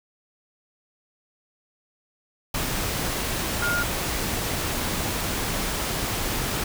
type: tone in noise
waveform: sine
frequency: 1419 Hz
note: F6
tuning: 27 cents sharp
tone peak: -23 dBFS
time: 3.62-3.83 s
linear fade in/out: 5 ms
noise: pink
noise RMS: -27 dBFS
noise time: 2.54-6.64 s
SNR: +1 dB
effects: none